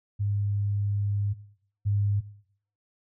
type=tone pair in turn; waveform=sine; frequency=101.7 / 101.7 Hz; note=G#2 / G#2; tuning=-36 / -36 cents; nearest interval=unison; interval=0 cents; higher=neither; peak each=-24 / -22 dBFS; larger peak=second; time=0.19-1.34 / 1.85-2.21 s; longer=first; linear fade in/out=20 ms; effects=noise-tail reverb RT60 0.6 s tail -17 dB re dry